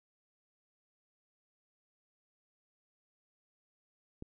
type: click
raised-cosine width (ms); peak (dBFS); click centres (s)
3; -30; 4.224
effects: none